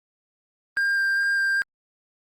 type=tone with vibrato; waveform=triangle; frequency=1595 Hz; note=G6; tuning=30 cents sharp; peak=-18 dBFS; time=0.77-1.62 s; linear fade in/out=0 ms; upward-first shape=square; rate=2.5 Hz; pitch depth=8 cents each way; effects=Opus 24 kbps